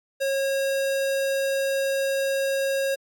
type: tone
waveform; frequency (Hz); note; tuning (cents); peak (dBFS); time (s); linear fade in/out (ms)
square; 544; C#5; -33; -23; 0.2-2.96; 20
effects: AAC 64 kbps